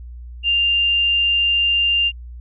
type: tone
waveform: sine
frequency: 2794 Hz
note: F7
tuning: in tune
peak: -14 dBFS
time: 0.43-2.12 s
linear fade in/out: 50 ms
effects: added 60 Hz sine -32 dBFS peak until 2.4 s